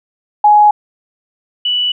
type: tone pair in turn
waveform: sine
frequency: 837 / 2959 Hz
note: G#5 / F#7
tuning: +13 / -1 cents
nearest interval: octave + minor seventh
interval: 2186 cents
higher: second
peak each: -4 / -12 dBFS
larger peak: first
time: 0.44-0.71 / 1.65-1.92 s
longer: neither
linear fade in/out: 5 ms
effects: none